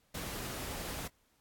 pink noise, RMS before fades -41 dBFS, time 0.14-1.08 s, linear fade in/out 10 ms, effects pink hiss -72 dBFS RMS until 1.4 s + AAC 64 kbps

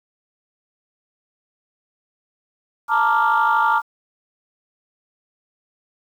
sine chord, Bb major seventh, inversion third, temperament equal, 880 / 932.3 / 1174.7 / 1396.9 Hz, A5 / Bb5 / D6 / F6, 0 / 0 / 0 / 0 cents, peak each -19 dBFS, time 2.88-3.82 s, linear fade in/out 50 ms, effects tanh soft clip ceiling -8 dBFS + 8-bit

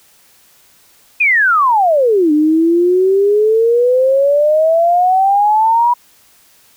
sine exponential two-way sweep, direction down then up, 2538 to 296.8 to 976 Hz, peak -8 dBFS, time 1.2-5.94 s, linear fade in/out 10 ms, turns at 2.32 s, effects white hiss -49 dBFS RMS until 6.76 s

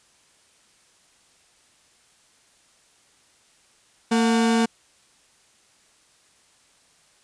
35% pulse tone pair together, 227.4 / 725.3 Hz, A#3 / F#5, -43 / -35 cents, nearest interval octave + minor sixth, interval 2008 cents, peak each -16 / -27 dBFS, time 4.11-4.66 s, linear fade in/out 10 ms, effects white hiss -59 dBFS RMS until 7.23 s + resampled to 22050 Hz

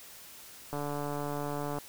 click train, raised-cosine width 1 ms, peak -22 dBFS, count 154, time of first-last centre 0.73-1.785 s, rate 145 Hz, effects white hiss -50 dBFS RMS until 1.88 s

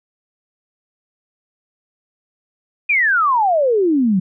sine exponential sweep, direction down, 2489 to 177.7 Hz, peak -12 dBFS, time 2.89-4.2 s, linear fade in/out 10 ms, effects none

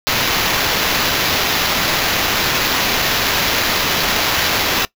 blue noise with sample-and-hold, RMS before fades -17 dBFS, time 0.07-4.85 s, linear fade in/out 0 ms, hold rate 8820 Hz, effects noise-tail reverb RT60 0.1 s tail -20 dB re dry

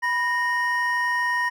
triangle tone pair together, 983 / 1855.7 Hz, B5 / A#6, -8 / -8 cents, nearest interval major seventh, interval 1100 cents, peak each -23 / -21 dBFS, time 0.02-1.5 s, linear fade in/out 20 ms, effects none

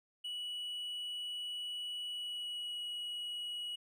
triangle tone with pitch glide, 2940 to 2915 Hz, F#7 to F#7, -12 to -26 cents, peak -37 dBFS, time 0.24-3.76 s, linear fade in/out 10 ms, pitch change -14 cents, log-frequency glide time 2.1-2.81 s, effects none

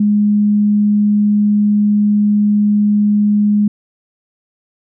sine tone, 207.7 Hz, G#3, in tune, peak -9 dBFS, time 0-3.68 s, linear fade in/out 5 ms, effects none

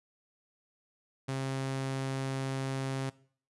sawtooth tone, 134 Hz, C3, 42 cents sharp, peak -28 dBFS, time 1.28-3.1 s, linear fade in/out 10 ms, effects noise-tail reverb RT60 0.5 s tail -20 dB re dry + resampled to 24000 Hz

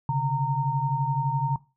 sine tone cluster, 132.6 / 144.4 / 921 Hz, C3 / D3 / A#5, +23 / -29 / -21 cents, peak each -27 dBFS, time 0.09-1.56 s, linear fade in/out 2 ms, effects noise-tail reverb RT60 0.3 s tail -20 dB re dry

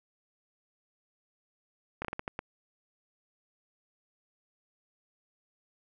slowing click train, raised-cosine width 0.5 ms, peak -19 dBFS, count 7, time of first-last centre 2.02-2.391 s, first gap 27 ms, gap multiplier 1.33, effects none

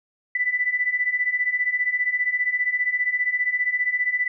sine beating tone pair, 1975.5 / 1990.5 Hz, B6 / B6, 0 / +13 cents, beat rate 15 Hz, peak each -25 / -22 dBFS, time 0.35-4.28 s, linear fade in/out 5 ms, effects none

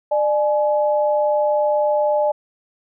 sine tone pair together, 598 / 845.7 Hz, D5 / G#5, +31 / +31 cents, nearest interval tritone, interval 600 cents, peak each -16 / -21 dBFS, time 0.11-2.32 s, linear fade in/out 10 ms, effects none

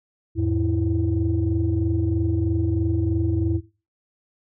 sine tone cluster, 83 / 106.1 / 328.9 Hz, E2 / G#2 / E4, +12 / +38 / -4 cents, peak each -23 dBFS, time 0.35-3.61 s, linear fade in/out 50 ms, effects noise-tail reverb RT60 0.3 s tail -17 dB re dry + tanh soft clip ceiling -12 dBFS

